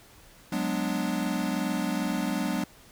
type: chord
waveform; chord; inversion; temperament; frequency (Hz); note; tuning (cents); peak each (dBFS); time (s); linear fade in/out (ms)
square; G# half-diminished seventh; third; equal; 185 / 207.7 / 246.9 / 293.7; F#3 / G#3 / B3 / D4; 0 / 0 / 0 / 0; -33; 0.52-2.64; 5
effects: pink hiss -54 dBFS RMS until 2.91 s